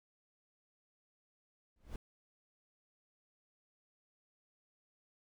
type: noise with exponential growth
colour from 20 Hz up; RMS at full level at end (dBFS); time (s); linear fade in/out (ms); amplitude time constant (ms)
brown; -39; 1.76-1.96; 2; 43
effects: none